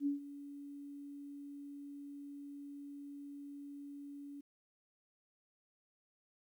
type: tone with ADSR envelope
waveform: sine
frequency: 284.4 Hz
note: C#4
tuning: 45 cents sharp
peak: -30 dBFS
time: 0-4.41 s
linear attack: 63 ms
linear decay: 130 ms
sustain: -16 dB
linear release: 8 ms
effects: 12-bit